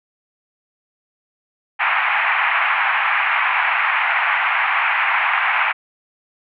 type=band-pass noise; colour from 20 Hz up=white; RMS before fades=-18 dBFS; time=1.79-5.73 s; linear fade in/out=20 ms; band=770 to 2500 Hz; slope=48 dB/octave; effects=none